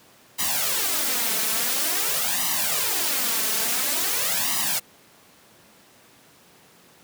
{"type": "noise with flanger", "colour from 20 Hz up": "white", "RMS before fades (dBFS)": -24, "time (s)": [0.38, 4.8], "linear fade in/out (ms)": 20, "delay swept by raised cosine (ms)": [1, 4.6], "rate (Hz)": 0.48, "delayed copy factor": 0.85, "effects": ["pink hiss -53 dBFS RMS until 7.03 s", "high-pass 150 Hz 12 dB/octave"]}